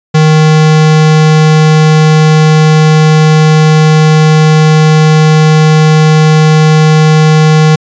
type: tone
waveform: square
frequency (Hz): 155.56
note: D#3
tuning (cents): 0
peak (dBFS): -3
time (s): 0.14-7.76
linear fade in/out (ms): 10
effects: resampled to 16000 Hz